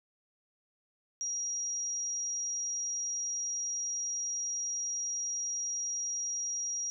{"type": "tone", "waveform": "sine", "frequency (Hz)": 5710, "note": "F8", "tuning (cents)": 37, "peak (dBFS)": -32, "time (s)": [1.21, 6.9], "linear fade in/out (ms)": 0, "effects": []}